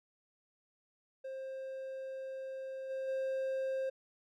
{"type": "tone with level steps", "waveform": "triangle", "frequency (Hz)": 530, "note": "C5", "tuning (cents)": 22, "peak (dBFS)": [-38, -34, -31], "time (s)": [1.24, 3.9], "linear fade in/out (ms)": 10, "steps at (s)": [2.89, 3.07], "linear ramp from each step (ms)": 20, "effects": []}